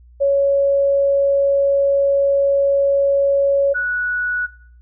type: tone pair in turn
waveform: sine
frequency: 557 / 1470.8 Hz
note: C#5 / F#6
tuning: +8 / -11 cents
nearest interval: octave + perfect fourth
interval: 1681 cents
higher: second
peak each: -12 / -17 dBFS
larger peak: first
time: 0.2-3.74 / 3.74-4.47 s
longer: first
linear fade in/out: 20 ms
effects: noise-tail reverb RT60 0.5 s tail -17 dB re dry + added 60 Hz sine -43 dBFS peak until 4.81 s